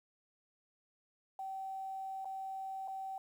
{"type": "tone with dropouts", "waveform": "sine", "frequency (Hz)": 770, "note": "G5", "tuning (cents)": -31, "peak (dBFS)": -39, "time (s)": [1.39, 3.18], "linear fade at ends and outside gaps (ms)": 2, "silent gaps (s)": [[2.247, 2.254], [2.877, 2.881]], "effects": ["11-bit"]}